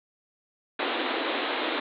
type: band-pass noise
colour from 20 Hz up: pink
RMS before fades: -29 dBFS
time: 0.79-1.8 s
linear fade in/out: 5 ms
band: 250 to 4000 Hz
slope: 96 dB/octave
effects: none